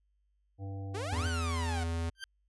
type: harmonic tone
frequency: 98 Hz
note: G2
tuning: in tune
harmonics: 1 / 3 / 5 / 7 / 8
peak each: -37 / -47 / -51 / -54 / -55 dBFS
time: 0.58-1.31 s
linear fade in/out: 50 ms
type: exponential two-way sweep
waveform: sawtooth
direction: up then down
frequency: 363.2 to 1568 to 717 Hz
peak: -33 dBFS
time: 0.94-1.84 s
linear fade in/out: 10 ms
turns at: 1.27 s
type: tone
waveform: square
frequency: 83.3 Hz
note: E2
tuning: 19 cents sharp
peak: -32 dBFS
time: 1.12-2.1 s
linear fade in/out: 10 ms
type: tone with exponential growth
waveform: 20% pulse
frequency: 1568 Hz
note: G6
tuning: in tune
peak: -30 dBFS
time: 2.15-2.24 s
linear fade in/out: 1 ms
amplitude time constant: 18 ms
effects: added 50 Hz sine -70 dBFS peak until 2.48 s + resampled to 24000 Hz